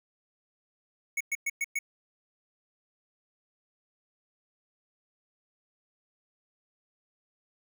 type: tone bursts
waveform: square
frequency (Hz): 2217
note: C#7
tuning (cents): 0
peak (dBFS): -28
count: 5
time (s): 1.17-1.79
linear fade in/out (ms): 5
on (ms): 36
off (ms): 110
effects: none